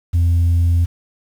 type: tone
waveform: sine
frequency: 85.4 Hz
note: F2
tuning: 38 cents flat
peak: -9 dBFS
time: 0.13-0.86 s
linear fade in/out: 20 ms
effects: tanh soft clip ceiling -10 dBFS + 7-bit